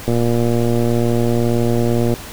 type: click train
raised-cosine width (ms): 2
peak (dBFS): -5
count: 244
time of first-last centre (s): 0.08-2.139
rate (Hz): 118
effects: pink hiss -33 dBFS RMS until 2.32 s